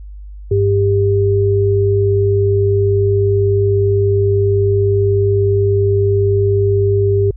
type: tone pair together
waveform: sine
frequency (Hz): 99.7 / 397.9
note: G2 / G4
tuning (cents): +30 / +26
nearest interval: 2 octaves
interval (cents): 2396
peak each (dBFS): -13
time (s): 0.51-7.31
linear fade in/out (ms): 5
effects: added 50 Hz sine -29 dBFS peak until 7.36 s